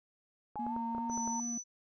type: clicks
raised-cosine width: 1 ms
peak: -30 dBFS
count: 8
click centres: 0.557 / 0.666 / 0.764 / 0.949 / 0.982 / 1.098 / 1.176 / 1.276 s
type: tone with pitch glide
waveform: sine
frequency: 840 to 916 Hz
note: G#5 to A#5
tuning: +19 to -31 cents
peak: -36 dBFS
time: 0.56-1.4 s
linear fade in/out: 2 ms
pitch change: +150 cents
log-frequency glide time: 0.67-0.75 s
type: tone with vibrato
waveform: triangle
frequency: 234.4 Hz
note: A#3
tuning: 10 cents sharp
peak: -35 dBFS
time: 0.59-1.58 s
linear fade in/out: 5 ms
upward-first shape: sine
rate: 2.6 Hz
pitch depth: 22 cents each way
type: tone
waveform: sine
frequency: 5980 Hz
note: F#8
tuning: 17 cents sharp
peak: -37 dBFS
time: 1.09-1.64 s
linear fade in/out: 50 ms
effects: none